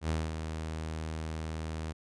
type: tone with ADSR envelope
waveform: sawtooth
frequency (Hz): 79.3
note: D#2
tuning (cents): +33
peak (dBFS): -24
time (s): 0.01-1.93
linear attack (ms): 81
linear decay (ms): 220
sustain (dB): -7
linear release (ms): 17
effects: resampled to 22050 Hz